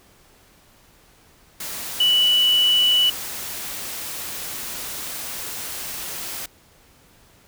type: tone in noise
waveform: sine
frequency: 2960 Hz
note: F#7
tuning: in tune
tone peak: -14 dBFS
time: 2-3.1 s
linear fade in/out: 5 ms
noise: white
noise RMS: -31 dBFS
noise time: 1.6-6.46 s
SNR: +14 dB
effects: pink hiss -54 dBFS RMS until 7.47 s